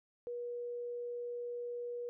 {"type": "tone", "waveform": "sine", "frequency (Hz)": 481.7, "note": "B4", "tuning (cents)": -43, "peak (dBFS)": -38, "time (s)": [0.27, 2.09], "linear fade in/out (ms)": 0, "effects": []}